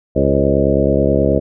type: harmonic tone with a mistuned harmonic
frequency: 69.3 Hz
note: C#2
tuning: in tune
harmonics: 1 / 2 / 3 / 4 / 5 / 6 / 7 / 8 / 9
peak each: -20 / -20 / -20 / -20 / -20 / -20 / -20 / -20 / -20 dBFS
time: 0.15-1.4 s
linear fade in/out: 20 ms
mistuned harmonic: 7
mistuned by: +35 cents
effects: none